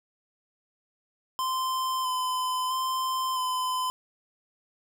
square tone with vibrato, 1028 Hz, C6, 31 cents flat, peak -27 dBFS, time 1.39-3.9 s, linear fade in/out 0 ms, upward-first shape square, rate 0.76 Hz, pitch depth 16 cents each way, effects none

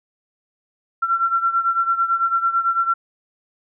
sine beating tone pair, 1356 / 1365 Hz, E6 / F6, +49 / -40 cents, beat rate 9 Hz, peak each -18 / -22 dBFS, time 1.02-2.94 s, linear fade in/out 10 ms, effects none

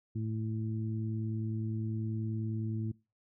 harmonic tone, 110.1 Hz, A2, 2 cents sharp, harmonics 1 / 2 / 3, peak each -33 / -39 / -43 dBFS, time 0.15-2.92 s, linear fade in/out 10 ms, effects noise-tail reverb RT60 0.3 s tail -24 dB re dry

